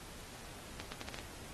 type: accelerating click train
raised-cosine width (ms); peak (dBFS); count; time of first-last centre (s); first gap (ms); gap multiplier
0.2; -23; 6; 0.8-1.188; 120; 0.78
effects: pink hiss -51 dBFS RMS until 1.53 s + AAC 32 kbps